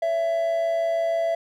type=tone pair together; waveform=triangle; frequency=559 / 665.2 Hz; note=C#5 / E5; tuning=+14 / +16 cents; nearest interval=minor third; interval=302 cents; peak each=-31 / -19 dBFS; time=0.02-1.35 s; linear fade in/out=5 ms; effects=none